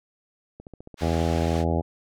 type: click train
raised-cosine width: 2 ms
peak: -28 dBFS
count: 13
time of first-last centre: 0.6-1.422 s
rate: 14.6 Hz
type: band-pass noise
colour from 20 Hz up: pink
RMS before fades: -40 dBFS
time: 0.97-1.65 s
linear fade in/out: 50 ms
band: 1000 to 5700 Hz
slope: 12 dB/octave
type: harmonic tone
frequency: 82.6 Hz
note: E2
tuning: 4 cents sharp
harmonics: 1 / 2 / 3 / 4 / 5 / 6 / 7 / 8 / 9 / 10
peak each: -25 / -28 / -30 / -31 / -32 / -33 / -33 / -34 / -35 / -35 dBFS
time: 1.01-1.82 s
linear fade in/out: 20 ms
effects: none